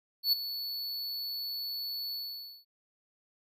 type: tone with ADSR envelope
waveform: square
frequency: 4435 Hz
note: C#8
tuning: in tune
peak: -22 dBFS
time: 0.23-2.65 s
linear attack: 95 ms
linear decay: 13 ms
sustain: -13 dB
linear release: 520 ms
effects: none